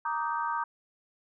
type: chord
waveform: sine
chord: Eb major seventh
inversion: second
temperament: just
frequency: 933.4 / 1166.7 / 1244.5 / 1555.6 Hz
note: Bb5 / D6 / Eb6 / G6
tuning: +2 / -12 / 0 / -14 cents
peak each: -31 / -35 / -35 / -37 dBFS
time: 0.05-0.64 s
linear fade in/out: 5 ms
effects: none